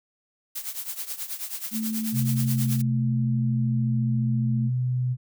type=noise with tremolo; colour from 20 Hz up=blue; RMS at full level=-30 dBFS; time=0.55-2.82 s; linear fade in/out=10 ms; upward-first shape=triangle; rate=9.3 Hz; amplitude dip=85%
type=tone; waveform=sine; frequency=220.3 Hz; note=A3; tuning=2 cents sharp; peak=-26 dBFS; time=1.71-4.71 s; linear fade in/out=50 ms
type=tone with pitch glide; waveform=sine; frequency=129.9 to 125.69 Hz; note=C3 to B2; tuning=-12 to +31 cents; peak=-22 dBFS; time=2.12-5.17 s; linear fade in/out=50 ms; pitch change=-57 cents; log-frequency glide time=2.6-3.98 s
effects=none